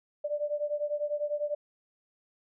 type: beating tone pair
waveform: sine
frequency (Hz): 587.3 / 597.3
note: D5 / D5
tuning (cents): 0 / +29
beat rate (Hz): 10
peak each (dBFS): -31 / -33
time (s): 0.24-1.55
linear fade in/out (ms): 10
effects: none